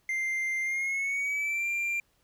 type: tone with pitch glide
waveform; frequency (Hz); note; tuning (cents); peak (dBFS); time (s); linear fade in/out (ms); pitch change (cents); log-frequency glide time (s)
triangle; 2093 to 2377; C7 to D7; 0 to +20; -26; 0.09-2; 2; +220; 0.62-1.68
effects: pink hiss -70 dBFS RMS until 2.23 s